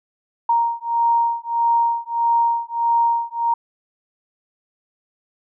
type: beating tone pair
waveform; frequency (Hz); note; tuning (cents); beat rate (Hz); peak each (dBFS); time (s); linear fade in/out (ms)
sine; 932.3 / 933.9; A#5 / A#5; 0 / +3; 1.6; -19; 0.49-3.54; 5
effects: none